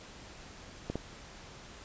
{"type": "clicks", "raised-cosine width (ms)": 2, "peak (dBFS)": -20, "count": 2, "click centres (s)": [0.9, 0.956], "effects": ["pink hiss -50 dBFS RMS until 1.84 s", "resampled to 16000 Hz"]}